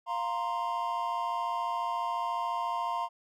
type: chord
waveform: triangle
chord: F suspended fourth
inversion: none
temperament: equal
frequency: 698.5 / 932.3 / 1046.5 Hz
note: F5 / Bb5 / C6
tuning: 0 / 0 / 0 cents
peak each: -34 / -31 / -32 dBFS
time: 0.06-3.09 s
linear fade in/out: 50 ms
effects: none